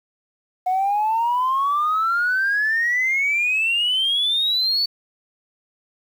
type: exponential sweep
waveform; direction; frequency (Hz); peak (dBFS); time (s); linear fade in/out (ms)
sine; up; 727 to 4517; -16; 0.66-4.86; 10
effects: tanh soft clip ceiling -14 dBFS + 8-bit